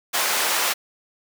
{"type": "high-pass noise", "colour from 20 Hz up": "pink", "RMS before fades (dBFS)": -22, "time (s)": [0.13, 0.74], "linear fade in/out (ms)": 20, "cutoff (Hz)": 740, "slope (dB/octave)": 12, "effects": []}